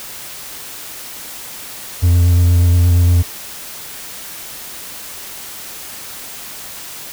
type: tone with vibrato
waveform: triangle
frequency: 87.31 Hz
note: F2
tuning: in tune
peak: -6 dBFS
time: 2.02-3.23 s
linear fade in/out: 20 ms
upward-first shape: triangle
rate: 8.5 Hz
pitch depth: 28 cents each way
effects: white hiss -31 dBFS RMS until 7.12 s